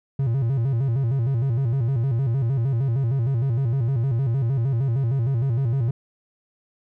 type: tone with vibrato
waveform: triangle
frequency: 125.6 Hz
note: B2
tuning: 30 cents sharp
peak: -17 dBFS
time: 0.19-5.91 s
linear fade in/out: 5 ms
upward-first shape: square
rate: 6.5 Hz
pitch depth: 150 cents each way
effects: none